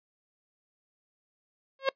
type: tone with exponential growth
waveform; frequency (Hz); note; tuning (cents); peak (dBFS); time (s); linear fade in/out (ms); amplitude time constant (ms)
sawtooth; 539; C#5; -49; -16; 1.79-1.89; 2; 20
effects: noise-tail reverb RT60 0.1 s tail -23 dB re dry + resampled to 11025 Hz